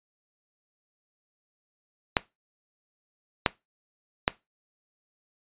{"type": "clicks", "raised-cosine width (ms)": 0.3, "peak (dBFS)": -3, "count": 3, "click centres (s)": [2.168, 3.462, 4.279], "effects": ["noise-tail reverb RT60 0.2 s tail -19 dB re dry", "resampled to 8000 Hz"]}